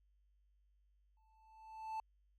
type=tone with exponential growth; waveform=triangle; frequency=880 Hz; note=A5; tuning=in tune; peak=-36 dBFS; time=1.17-2 s; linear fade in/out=2 ms; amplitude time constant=180 ms; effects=added 50 Hz sine -70 dBFS peak until 2.38 s